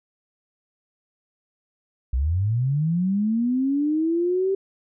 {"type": "linear sweep", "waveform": "sine", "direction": "up", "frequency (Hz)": [58.27, 392], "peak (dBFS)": -19, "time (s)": [2.13, 4.55], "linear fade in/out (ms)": 5, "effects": []}